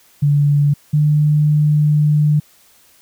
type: tone pair in turn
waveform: sine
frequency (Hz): 144.6 / 149.92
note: D3 / D3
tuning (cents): -27 / +36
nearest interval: minor second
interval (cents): 63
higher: second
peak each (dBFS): -10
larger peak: neither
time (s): 0.22-0.74 / 0.93-2.4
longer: second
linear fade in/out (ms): 10
effects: white hiss -51 dBFS RMS until 3.01 s